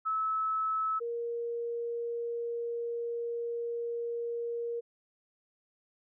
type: tone pair in turn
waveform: sine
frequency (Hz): 1300 / 469.8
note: E6 / A#4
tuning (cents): -24 / +13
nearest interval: octave + tritone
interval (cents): 1763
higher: first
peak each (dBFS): -28 / -32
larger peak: first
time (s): 0.05-1 / 1-4.81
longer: second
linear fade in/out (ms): 20
effects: none